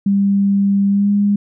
sine tone with pitch glide, 198.8 to 203.3 Hz, G3 to G#3, +25 to -37 cents, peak -11 dBFS, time 0.06-1.36 s, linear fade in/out 5 ms, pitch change +38 cents, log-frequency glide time 0.88-1.11 s, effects none

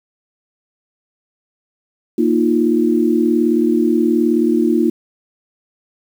sine chord, Bb suspended fourth, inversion none, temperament just, 233.1 / 310.8 / 349.6 Hz, Bb3 / Eb4 / F4, 0 / -2 / +2 cents, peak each -16 dBFS, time 2.18-4.9 s, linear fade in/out 5 ms, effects 7-bit

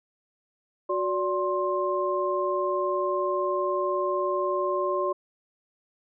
sine tone cluster, 368.3 / 579 / 1056 Hz, F#4 / D5 / C6, -8 / -25 / +16 cents, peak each -28 dBFS, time 0.89-5.13 s, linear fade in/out 10 ms, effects none

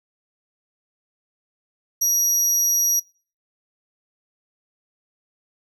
35% pulse tone, 5760 Hz, F#8, 47 cents flat, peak -14 dBFS, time 2.01-3 s, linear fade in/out 10 ms, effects noise-tail reverb RT60 0.4 s tail -25 dB re dry

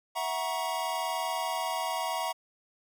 square chord, F# dominant seventh, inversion third, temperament equal with one note detuned, 659.3 / 740 / 948.6 / 1108.7 Hz, E5 / F#5 / A#5 / C#6, 0 / 0 / +30 / 0 cents, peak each -37 / -36 / -34 / -39 dBFS, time 0.15-2.33 s, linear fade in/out 20 ms, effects none

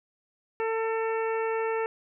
harmonic tone, 448 Hz, A4, 31 cents sharp, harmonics 1 / 2 / 3 / 4 / 5 / 6, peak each -27 / -33 / -37 / -39 / -41 / -43 dBFS, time 0.6-1.86 s, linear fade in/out 0 ms, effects none

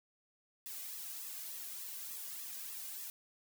blue noise with flanger, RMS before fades -45 dBFS, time 0.66-3.1 s, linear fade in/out 0 ms, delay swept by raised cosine 1.3 to 2.26 ms, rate 3.4 Hz, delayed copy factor -1, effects none

